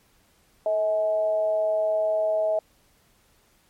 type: tone with amplitude modulation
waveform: sine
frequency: 640 Hz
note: D#5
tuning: 49 cents sharp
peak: -18 dBFS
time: 0.66-2.59 s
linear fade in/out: 2 ms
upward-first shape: sine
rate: 201 Hz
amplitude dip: 50%
effects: pink hiss -62 dBFS RMS until 3.69 s + MP3 64 kbps